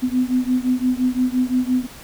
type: beating tone pair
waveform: sine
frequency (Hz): 250.4 / 256.2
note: B3 / C4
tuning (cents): +24 / -36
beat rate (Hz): 5.8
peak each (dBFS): -19 / -20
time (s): 0.02-1.87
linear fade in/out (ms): 20
effects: pink hiss -40 dBFS RMS until 2.03 s